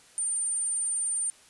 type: tone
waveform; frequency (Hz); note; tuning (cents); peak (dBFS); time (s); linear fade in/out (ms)
sine; 9010; C#9; +27; -26; 0.18-1.3; 0
effects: white hiss -56 dBFS RMS until 1.49 s + resampled to 24000 Hz

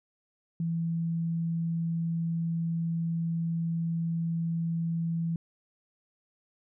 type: tone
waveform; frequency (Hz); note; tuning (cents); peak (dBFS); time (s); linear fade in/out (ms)
sine; 166.2; E3; +15; -27; 0.6-5.36; 2
effects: none

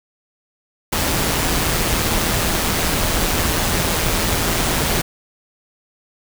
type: noise with amplitude modulation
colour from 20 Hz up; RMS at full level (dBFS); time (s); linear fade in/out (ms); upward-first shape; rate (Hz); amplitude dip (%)
pink; -17; 0.92-5.02; 10; sine; 165; 40
effects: none

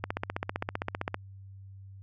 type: click train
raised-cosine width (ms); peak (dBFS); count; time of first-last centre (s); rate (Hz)
0.5; -15; 18; 0.04-1.144; 15.4
effects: added 97 Hz sine -45 dBFS peak until 2.02 s

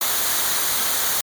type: noise with comb filter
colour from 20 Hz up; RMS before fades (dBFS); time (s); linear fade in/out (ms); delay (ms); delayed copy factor
white; -21; 0.01-1.21; 5; 0.38; -0.5
effects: MP3 96 kbps

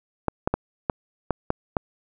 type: clicks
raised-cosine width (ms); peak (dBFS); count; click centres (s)
1; -7; 7; 0.283 / 0.475 / 0.54 / 0.898 / 1.307 / 1.504 / 1.768
effects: none

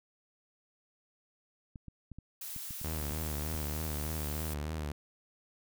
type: clicks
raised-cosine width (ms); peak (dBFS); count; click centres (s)
5; -33; 10; 1.758 / 1.883 / 2.117 / 2.186 / 2.563 / 2.708 / 2.815 / 3.014 / 3.111 / 3.546
type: noise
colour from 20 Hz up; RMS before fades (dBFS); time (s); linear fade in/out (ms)
blue; -42; 2.41-4.54; 5
type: tone with vibrato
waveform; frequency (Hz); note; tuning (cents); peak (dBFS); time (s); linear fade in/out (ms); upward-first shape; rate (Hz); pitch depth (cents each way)
sawtooth; 76.3; D#2; -33; -31; 2.84-4.92; 5; triangle; 3.3; 93
effects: none

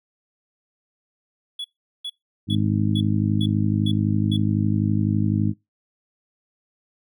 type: tone bursts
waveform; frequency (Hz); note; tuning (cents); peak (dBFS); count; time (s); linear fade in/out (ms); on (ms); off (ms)
triangle; 3386; G#7; +33; -26; 7; 1.59-4.368; 5; 54; 400
type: harmonic tone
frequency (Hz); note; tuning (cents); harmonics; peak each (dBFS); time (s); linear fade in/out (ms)
51.91; G#1; 0; 2 / 3 / 4 / 5 / 6; -22 / -26 / -23 / -28 / -28; 2.47-5.54; 50
effects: noise-tail reverb RT60 0.2 s tail -23 dB re dry

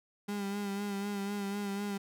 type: tone with vibrato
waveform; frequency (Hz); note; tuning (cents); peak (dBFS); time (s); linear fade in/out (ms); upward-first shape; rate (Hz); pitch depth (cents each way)
35% pulse; 201.3; G3; +46; -32; 0.28-1.98; 10; sine; 4; 35
effects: none

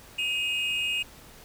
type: tone pair together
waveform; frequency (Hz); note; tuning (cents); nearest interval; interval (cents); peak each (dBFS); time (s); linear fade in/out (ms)
triangle; 2524 / 2839; D#7 / F7; +24 / +28; major second; 204; -27; 0.18-1.03; 10
effects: pink hiss -50 dBFS RMS until 1.44 s

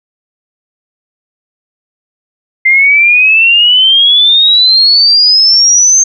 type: exponential sweep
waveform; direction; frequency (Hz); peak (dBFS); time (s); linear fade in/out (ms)
sine; up; 2082 to 6370; -3; 2.65-6.04; 10
effects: none

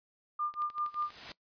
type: tone with tremolo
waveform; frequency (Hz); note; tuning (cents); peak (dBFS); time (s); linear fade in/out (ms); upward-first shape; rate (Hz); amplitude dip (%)
sine; 1200; D6; +37; -29; 0.39-1.11; 5; sine; 5.2; 95
type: click train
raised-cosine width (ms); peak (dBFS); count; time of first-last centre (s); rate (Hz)
0.2; -34; 8; 0.54-1.105; 12.4
type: noise with exponential growth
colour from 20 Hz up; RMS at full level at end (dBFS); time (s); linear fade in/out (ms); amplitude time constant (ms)
white; -39; 0.67-1.32; 2; 140
effects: noise-tail reverb RT60 0.1 s tail -20 dB re dry + resampled to 11025 Hz

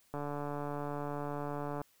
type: click train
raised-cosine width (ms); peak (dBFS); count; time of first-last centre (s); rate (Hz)
1; -25; 244; 0.14-1.816; 145
effects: white hiss -68 dBFS RMS until 2 s

